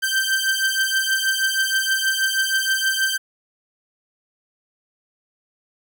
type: beating tone pair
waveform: sawtooth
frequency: 1558 / 1564.3 Hz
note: G6 / G6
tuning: -11 / -4 cents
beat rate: 6.3 Hz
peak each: -18 dBFS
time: 0.02-3.18 s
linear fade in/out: 20 ms
effects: none